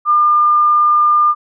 sine tone, 1203 Hz, D6, 41 cents sharp, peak -8 dBFS, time 0.05-1.35 s, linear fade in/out 50 ms, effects none

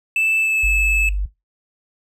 triangle tone with pitch glide, 2637 to 2608 Hz, E7 to E7, 0 to -19 cents, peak -14 dBFS, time 0.16-1.09 s, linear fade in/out 2 ms, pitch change -19 cents, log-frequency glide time 0.39-0.59 s
sine tone, 49 Hz, G1, in tune, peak -17 dBFS, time 0.63-1.26 s, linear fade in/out 10 ms
effects noise-tail reverb RT60 0.2 s tail -17 dB re dry

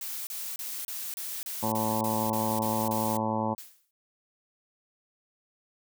blue noise bursts, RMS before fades -36 dBFS, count 11, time 0.01-3.17 s, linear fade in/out 2 ms, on 260 ms, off 30 ms
harmonic tone, 110 Hz, A2, in tune, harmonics 1 / 2 / 3 / 4 / 5 / 6 / 7 / 8 / 9 / 10, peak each -36 / -31 / -38 / -41 / -34 / -40 / -38 / -32 / -36 / -43 dBFS, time 1.62-3.55 s, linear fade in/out 20 ms
blue noise with exponential decay, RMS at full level -40 dBFS, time 3.58-3.91 s, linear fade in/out 1 ms, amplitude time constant 71 ms
effects none

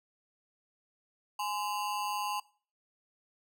square ring-modulated tone, 932.3 Hz, A#5, in tune, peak -30 dBFS, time 1.39-2.4 s, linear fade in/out 5 ms, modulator 97.9 Hz, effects noise-tail reverb RT60 0.4 s tail -20 dB re dry

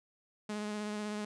sawtooth tone with vibrato, 210 Hz, G#3, 19 cents sharp, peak -32 dBFS, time 0.49-1.25 s, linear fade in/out 5 ms, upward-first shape sine, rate 16 Hz, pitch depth 18 cents each way, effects resampled to 22050 Hz

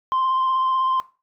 sine tone with vibrato, 1045 Hz, C6, 2 cents flat, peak -16 dBFS, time 0.12-1 s, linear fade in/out 0 ms, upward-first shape sine, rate 16 Hz, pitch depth 17 cents each way, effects noise-tail reverb RT60 0.3 s tail -18 dB re dry + tanh soft clip ceiling -16 dBFS

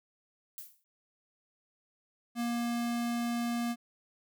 violet noise with exponential decay, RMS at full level -40 dBFS, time 0.58-0.84 s, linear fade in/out 0 ms, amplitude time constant 55 ms
square tone, 236.8 Hz, A#3, 27 cents sharp, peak -31 dBFS, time 2.35-3.76 s, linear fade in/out 50 ms
effects none

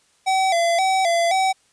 square tone with vibrato, 720 Hz, F#5, 47 cents flat, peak -17 dBFS, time 0.26-1.53 s, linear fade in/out 20 ms, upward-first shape square, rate 1.9 Hz, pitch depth 100 cents each way, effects white hiss -60 dBFS RMS until 1.72 s + resampled to 22050 Hz

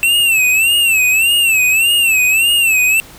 square tone with vibrato, 2666 Hz, E7, 19 cents sharp, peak -10 dBFS, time 0.03-3 s, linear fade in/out 0 ms, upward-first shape sine, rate 1.7 Hz, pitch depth 120 cents each way, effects pink hiss -38 dBFS RMS until 3.18 s

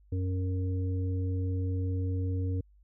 harmonic tone, 92.5 Hz, F#2, in tune, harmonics 1 / 3 / 5, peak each -28 / -38 / -42 dBFS, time 0.12-2.61 s, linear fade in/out 5 ms, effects added 50 Hz sine -57 dBFS peak until 2.83 s

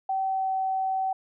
sine tone with pitch glide, 768 to 763.1 Hz, G5 to G5, -36 to -47 cents, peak -24 dBFS, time 0.09-1.13 s, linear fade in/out 5 ms, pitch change -11 cents, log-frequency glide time 0.23-0.51 s, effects none

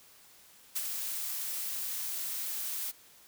blue noise with ADSR envelope, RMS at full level -31 dBFS, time 0.75-2.92 s, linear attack 16 ms, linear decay 36 ms, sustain -5 dB, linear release 23 ms, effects white hiss -58 dBFS RMS until 3.27 s

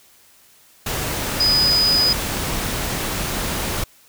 sine tone in noise, 4978 Hz, D#8, in tune, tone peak -14 dBFS, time 1.4-2.13 s, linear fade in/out 5 ms, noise pink, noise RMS -24 dBFS, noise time 0.86-3.84 s, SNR +7 dB, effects white hiss -52 dBFS RMS until 4.08 s

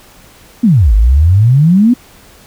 sine exponential two-way sweep, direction down then up, 255.5 to 49 to 255.5 Hz, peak -4 dBFS, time 0.63-1.94 s, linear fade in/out 10 ms, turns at 0.94 s, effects pink hiss -41 dBFS RMS until 2.46 s

